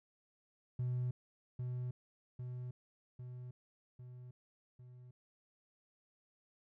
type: tone with echo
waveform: triangle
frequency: 124.6 Hz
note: B2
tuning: 16 cents sharp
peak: -31 dBFS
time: 0.79-1.11 s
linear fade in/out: 5 ms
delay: 800 ms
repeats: 5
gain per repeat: -4 dB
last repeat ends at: 5.11 s
effects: tanh soft clip ceiling -29 dBFS